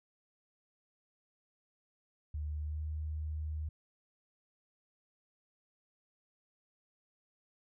sine tone with pitch glide, 75.2 to 77.05 Hz, D2 to D#2, +42 to -16 cents, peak -35 dBFS, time 2.34-3.69 s, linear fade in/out 5 ms, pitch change +42 cents, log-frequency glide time 2.59-2.83 s, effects none

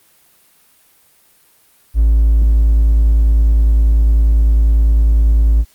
triangle tone with hard clipping, 55 Hz, A1, in tune, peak -8 dBFS, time 1.94-5.65 s, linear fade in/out 50 ms, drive 4 dB, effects white hiss -52 dBFS RMS until 5.74 s + Opus 32 kbps

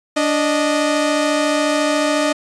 sawtooth tone pair together, 291.9 / 617.9 Hz, D4 / D#5, -10 / -12 cents, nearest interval octave + minor second, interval 1298 cents, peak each -14 dBFS, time 0.16-2.33 s, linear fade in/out 10 ms, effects resampled to 22050 Hz

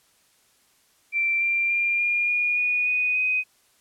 sine tone with pitch steps, 2349 / 2371 / 2393 / 2415 / 2437 / 2460 / 2483 / 2506 Hz, D7 / D7 / D7 / D7 / D#7 / D#7 / D#7 / D#7, 0 / +16 / +32 / +48 / -37 / -20 / -4 / +12 cents, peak -20 dBFS, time 1.12-3.44 s, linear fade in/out 50 ms, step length 290 ms, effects white hiss -62 dBFS RMS until 3.8 s + low-pass 12000 Hz 12 dB/octave

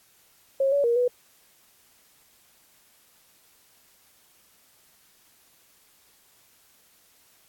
sine tone with pitch steps, 542 / 567 / 471.5 / 492.1 Hz, C#5 / C#5 / A#4 / B4, -39 / +39 / +20 / -6 cents, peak -19 dBFS, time 0.6-1.08 s, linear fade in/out 5 ms, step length 120 ms, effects white hiss -60 dBFS RMS until 7.48 s + AAC 64 kbps

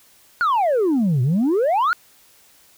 sine exponential two-way sweep, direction down then up, 1480 to 119 to 1480 Hz, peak -13 dBFS, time 0.41-1.93 s, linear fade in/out 0 ms, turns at 1.22 s, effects tanh soft clip ceiling -14 dBFS + white hiss -53 dBFS RMS until 2.77 s

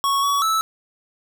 square tone with pitch steps, 1108 / 1128 / 1311 Hz, C#6 / C#6 / E6, -1 / +30 / -10 cents, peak -18 dBFS, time 0.04-0.61 s, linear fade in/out 0 ms, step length 190 ms, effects none

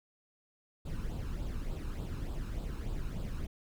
brown noise with flanger, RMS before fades -37 dBFS, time 0.85-3.47 s, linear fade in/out 10 ms, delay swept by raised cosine 0.24 to 0.78 ms, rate 3.4 Hz, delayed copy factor +0.6, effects none

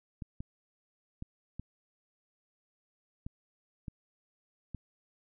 clicks, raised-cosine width 5 ms, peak -27 dBFS, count 7, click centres 0.222 / 0.405 / 1.224 / 1.596 / 3.265 / 3.882 / 4.747 s, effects none

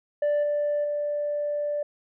sine tone with level steps, 587.3 Hz, D5, in tune, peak -18 / -21 / -24 dBFS, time 0.22-1.83 s, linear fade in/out 5 ms, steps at 0.43 / 0.84 s, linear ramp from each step 5 ms, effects tanh soft clip ceiling -20 dBFS

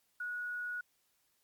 sine tone with quantisation, 1459 Hz, F#6, 25 cents flat, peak -36 dBFS, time 0.2-0.81 s, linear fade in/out 5 ms, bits 11, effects white hiss -75 dBFS RMS until 1.43 s + MP3 96 kbps

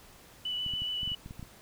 sine tone with vibrato, 2970 Hz, F#7, 6 cents sharp, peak -31 dBFS, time 0.45-1.15 s, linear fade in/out 5 ms, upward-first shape sine, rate 7.1 Hz, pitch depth 13 cents each way
clicks, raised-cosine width 5 ms, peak -30 dBFS, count 10, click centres 0.664 / 0.737 / 0.82 / 1.032 / 1.076 / 1.118 / 1.261 / 1.309 / 1.395 / 1.428 s
effects pink hiss -55 dBFS RMS until 1.61 s

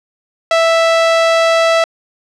sawtooth tone, 659.3 Hz, E5, in tune, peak -5 dBFS, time 0.51-1.84 s, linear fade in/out 2 ms, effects low-pass 5000 Hz 12 dB/octave

